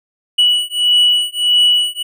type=beating tone pair; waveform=triangle; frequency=2942 / 2943.6 Hz; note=F#7 / F#7; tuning=-11 / -10 cents; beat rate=1.6 Hz; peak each=-12 dBFS; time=0.38-2.03 s; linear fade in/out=10 ms; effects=none